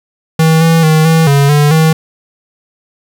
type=tone with pitch steps; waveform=square; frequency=160.4 / 164.1 / 157.1 / 162.1 / 140.7 / 147 / 159.3 Hz; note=E3 / E3 / D#3 / E3 / C#3 / D3 / D#3; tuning=-47 / -8 / +17 / -29 / +26 / +2 / +41 cents; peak=-6 dBFS; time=0.39-1.93 s; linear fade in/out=5 ms; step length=220 ms; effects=7-bit